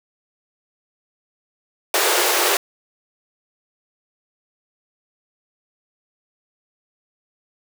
pink high-pass noise, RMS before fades -18 dBFS, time 1.94-2.57 s, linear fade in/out 2 ms, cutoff 340 Hz, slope 96 dB/octave, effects none

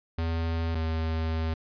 square tone pair in turn, 82.4 / 80.61 Hz, E2 / E2, 0 / -38 cents, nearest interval unison, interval 38 cents, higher first, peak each -27 dBFS, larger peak neither, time 0.18-0.75 / 0.75-1.54 s, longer second, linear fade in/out 5 ms, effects resampled to 11025 Hz

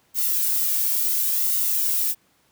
violet noise with flanger, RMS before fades -22 dBFS, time 0.14-2.15 s, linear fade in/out 50 ms, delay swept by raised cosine 1.2 to 2.01 ms, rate 0.71 Hz, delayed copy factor -0.5, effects pink hiss -62 dBFS RMS until 2.51 s + high-pass 100 Hz 12 dB/octave

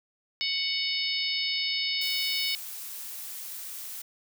harmonic tone, 741 Hz, F#5, 2 cents sharp, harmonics 3 / 4 / 5 / 6 / 7, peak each -33 / -33 / -33 / -33 / -33 dBFS, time 0.41-2.55 s, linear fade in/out 0 ms
blue noise, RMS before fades -39 dBFS, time 2.01-4.02 s, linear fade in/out 5 ms
effects none

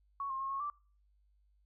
sine tone with pitch steps, 1112 / 1066 / 1080 / 1093 / 1169 Hz, C#6 / C6 / C#6 / C#6 / D6, +5 / +32 / -45 / -25 / -8 cents, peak -35 dBFS, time 0.2-0.7 s, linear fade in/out 2 ms, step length 100 ms, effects noise-tail reverb RT60 0.4 s tail -23 dB re dry + added 50 Hz sine -67 dBFS peak until 1.65 s

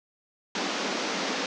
pink band-pass noise, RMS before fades -30 dBFS, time 0.55-1.46 s, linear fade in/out 2 ms, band 200 to 6400 Hz, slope 48 dB/octave, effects none

